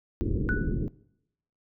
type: low-pass noise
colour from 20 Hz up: pink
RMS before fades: -28 dBFS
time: 0.21-0.88 s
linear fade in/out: 0 ms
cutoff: 420 Hz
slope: 48 dB/octave
type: tone with exponential decay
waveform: sine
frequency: 1480 Hz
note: F#6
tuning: in tune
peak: -24 dBFS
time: 0.49-0.79 s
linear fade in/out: 0 ms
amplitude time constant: 64 ms
effects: noise-tail reverb RT60 0.8 s tail -21 dB re dry